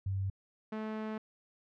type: tone pair in turn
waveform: sine / sawtooth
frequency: 96.7 / 217.1 Hz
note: G2 / A3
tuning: -23 / -23 cents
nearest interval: octave + major second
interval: 1400 cents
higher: second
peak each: -31 / -32 dBFS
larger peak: first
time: 0.06-0.3 / 0.72-1.18 s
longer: second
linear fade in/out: 5 ms
effects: low-pass 2000 Hz 12 dB/octave